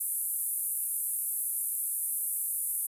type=band-pass noise; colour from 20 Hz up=white; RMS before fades=-32 dBFS; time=0-2.87 s; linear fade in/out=10 ms; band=9400 to 13000 Hz; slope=48 dB/octave; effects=resampled to 32000 Hz